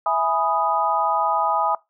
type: chord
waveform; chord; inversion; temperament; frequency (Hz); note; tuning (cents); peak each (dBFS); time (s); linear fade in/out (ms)
sine; E major seventh; none; equal; 659.3 / 830.6 / 987.8 / 1244.5; E5 / G#5 / B5 / D#6; 0 / 0 / 0 / 0; -25 / -22 / -24 / -23; 0.06-1.75; 2
effects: noise-tail reverb RT60 0.2 s tail -21 dB re dry